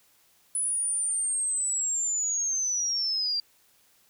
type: linear sweep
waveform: sine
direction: down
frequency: 10020 to 4699 Hz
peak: -25 dBFS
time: 0.55-3.4 s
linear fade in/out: 2 ms
effects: white hiss -63 dBFS RMS until 4.09 s